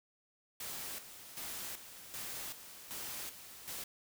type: noise with tremolo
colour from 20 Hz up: white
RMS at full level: -43 dBFS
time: 0.6-3.84 s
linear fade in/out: 5 ms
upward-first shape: square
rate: 1.3 Hz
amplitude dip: 65%
effects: none